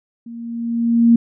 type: tone with level ramp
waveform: sine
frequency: 233.1 Hz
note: A#3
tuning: in tune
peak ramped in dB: -31 to -6 dBFS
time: 0.26-1.16 s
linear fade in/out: 5 ms
effects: none